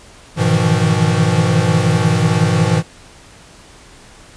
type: tone cluster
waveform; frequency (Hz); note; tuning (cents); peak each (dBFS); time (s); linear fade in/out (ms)
square; 103.1 / 122.5 / 155.7 / 161.5 / 172.1; G#2 / B2 / D#3 / E3 / F3; -12 / -14 / +2 / -35 / -25; -19; 0.36-2.83; 50
effects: pink hiss -42 dBFS RMS until 4.36 s + resampled to 22050 Hz